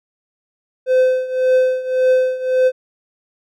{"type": "tone with tremolo", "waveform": "triangle", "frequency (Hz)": 513, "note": "C5", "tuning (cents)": -34, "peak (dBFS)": -7, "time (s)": [0.86, 2.72], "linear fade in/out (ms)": 50, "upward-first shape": "triangle", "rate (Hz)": 1.8, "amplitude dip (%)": 85, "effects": []}